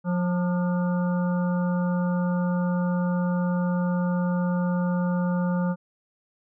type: harmonic tone with a mistuned harmonic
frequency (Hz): 178.4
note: F3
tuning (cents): +37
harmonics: 1 / 3 / 5 / 7 / 8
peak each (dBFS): -22 / -32 / -36 / -39 / -40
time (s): 0.04-5.76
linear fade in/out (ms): 50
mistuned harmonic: 7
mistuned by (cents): -62
effects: none